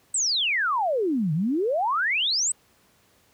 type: exponential two-way sweep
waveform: sine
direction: down then up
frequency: 8380 to 145.7 to 8380 Hz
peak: -21 dBFS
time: 0.14-2.52 s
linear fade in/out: 5 ms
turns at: 1.33 s
effects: pink hiss -61 dBFS RMS until 3.33 s + high-pass 80 Hz 12 dB/octave